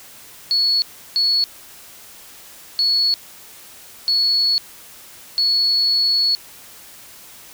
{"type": "tone bursts at uneven times", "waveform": "sine", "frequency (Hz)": 4389, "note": "C#8", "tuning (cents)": -18, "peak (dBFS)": -14, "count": 5, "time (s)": [[0.51, 0.82], [1.16, 1.44], [2.79, 3.14], [4.08, 4.58], [5.38, 6.35]], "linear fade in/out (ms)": 0, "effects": ["white hiss -42 dBFS RMS until 7.53 s"]}